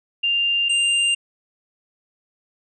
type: tone pair in turn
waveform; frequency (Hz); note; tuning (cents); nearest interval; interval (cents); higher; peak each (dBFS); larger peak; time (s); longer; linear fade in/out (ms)
sine / square; 2794 / 2794; F7 / F7; 0 / 0; unison; 0; neither; -17; neither; 0.23-0.69 / 0.69-1.15; neither; 10
effects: resampled to 22050 Hz